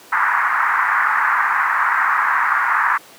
pink band-pass noise, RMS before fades -17 dBFS, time 0.12-2.98 s, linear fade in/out 10 ms, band 940 to 1900 Hz, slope 48 dB/octave, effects pink hiss -43 dBFS RMS until 3.18 s + high-pass 300 Hz 12 dB/octave

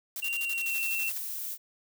blue noise with tremolo, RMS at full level -36 dBFS, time 0.16-1.18 s, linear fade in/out 2 ms, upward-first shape square, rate 12 Hz, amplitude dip 80%
triangle tone with pitch glide, 2766 to 2704 Hz, F7 to E7, -17 to +43 cents, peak -28 dBFS, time 0.22-1.1 s, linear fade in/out 10 ms, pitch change -40 cents, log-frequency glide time 0.43-0.79 s
violet noise, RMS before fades -36 dBFS, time 0.65-1.58 s, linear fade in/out 50 ms
effects none

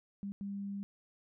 sine tone bursts at uneven times, 199.6 Hz, G3, 32 cents sharp, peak -37 dBFS, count 2, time 0.23-0.32 / 0.41-0.83 s, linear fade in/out 0 ms, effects none

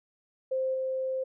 sine tone with level steps, 523.3 Hz, C5, in tune, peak -26 / -28 dBFS, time 0.51-1.24 s, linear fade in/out 10 ms, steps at 0.74 s, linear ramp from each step 5 ms, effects none

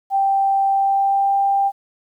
sine tone with pitch glide, 784 to 791.7 Hz, G5 to G5, 0 to +17 cents, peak -14 dBFS, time 0.1-1.72 s, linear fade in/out 50 ms, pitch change +17 cents, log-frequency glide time 0.72-1.35 s, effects 9-bit

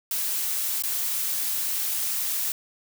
blue noise with dropouts, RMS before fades -27 dBFS, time 0.11-2.52 s, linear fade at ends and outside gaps 2 ms, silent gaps 0.823-0.836 s, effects none

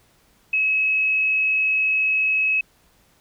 sine tone with frequency modulation, 2570 Hz, E7, 45 cents flat, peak -17 dBFS, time 0.53-2.61 s, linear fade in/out 5 ms, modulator 45.7 Hz, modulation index 0.37, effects pink hiss -59 dBFS RMS until 3.2 s

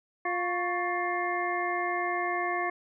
harmonic tone with a mistuned harmonic, 352.3 Hz, F4, 15 cents sharp, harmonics 1 / 2 / 3 / 5 / 6, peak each -34 / -32 / -33 / -35 / -35 dBFS, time 0.25-2.7 s, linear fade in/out 5 ms, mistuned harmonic 3, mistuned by +79 cents, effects none

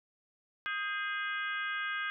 harmonic tone with a mistuned harmonic, 415.3 Hz, G#4, in tune, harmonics 3 / 4 / 5 / 6 / 7 / 8, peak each -39 / -35 / -41 / -45 / -46 / -47 dBFS, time 0.66-2.1 s, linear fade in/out 0 ms, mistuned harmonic 4, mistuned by -69 cents, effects none

